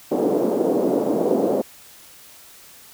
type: band-pass noise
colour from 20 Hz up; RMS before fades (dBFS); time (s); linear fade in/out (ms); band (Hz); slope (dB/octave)
white; -20; 0.11-1.62; 10; 220 to 540; 24
effects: white hiss -46 dBFS RMS until 2.93 s